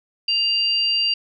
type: tone pair together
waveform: sine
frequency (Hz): 2799 / 4715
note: F7 / D8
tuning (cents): +3 / +6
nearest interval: major sixth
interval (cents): 903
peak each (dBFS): -20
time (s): 0.28-1.14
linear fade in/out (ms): 5
effects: none